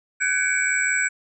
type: tone cluster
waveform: sine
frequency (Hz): 1510 / 1652 / 2244 / 2329 / 7750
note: F#6 / G#6 / C#7 / D7 / B8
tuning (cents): +35 / -10 / +21 / -15 / -34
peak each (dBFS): -23 / -28 / -26 / -28 / -26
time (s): 0.2-1.09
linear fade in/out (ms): 20
effects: none